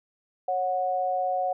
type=tone pair together; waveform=sine; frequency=550 / 734.2 Hz; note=C#5 / F#5; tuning=-14 / -14 cents; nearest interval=perfect fourth; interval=500 cents; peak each=-29 / -25 dBFS; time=0.48-1.53 s; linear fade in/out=5 ms; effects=none